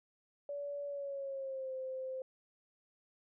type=tone with pitch glide; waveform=sine; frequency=572 to 521.5 Hz; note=D5 to C5; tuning=-46 to -6 cents; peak=-38 dBFS; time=0.49-2.22 s; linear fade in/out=2 ms; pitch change=-160 cents; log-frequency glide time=0.86-1.73 s; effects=none